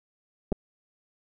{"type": "clicks", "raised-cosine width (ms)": 2, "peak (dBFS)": -14, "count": 2, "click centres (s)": [0.52, 0.525], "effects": []}